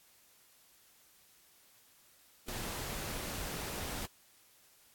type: noise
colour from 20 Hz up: pink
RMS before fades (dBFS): -40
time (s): 2.48-4.06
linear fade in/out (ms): 5
effects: white hiss -64 dBFS RMS until 4.94 s + AAC 64 kbps